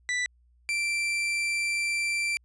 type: tone pair in turn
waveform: 40% pulse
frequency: 1975.5 / 2349 Hz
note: B6 / D7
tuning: 0 / 0 cents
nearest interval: minor third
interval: 300 cents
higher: second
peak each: -25 dBFS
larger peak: neither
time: 0.09-0.26 / 0.69-2.37 s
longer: second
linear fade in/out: 0 ms
effects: added 60 Hz sine -59 dBFS peak until 2.44 s + resampled to 22050 Hz